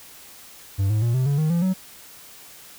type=tone with pitch steps; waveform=triangle; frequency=98 / 107.49 / 117.9 / 129.31 / 141.83 / 155.57 / 170.63 / 187.15 Hz; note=G2 / A2 / A#2 / C3 / C#3 / D#3 / F3 / F#3; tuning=0 / -40 / +20 / -20 / +40 / 0 / -40 / +20 cents; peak=-16 dBFS; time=0.78-1.74 s; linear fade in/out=20 ms; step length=120 ms; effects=white hiss -45 dBFS RMS until 2.78 s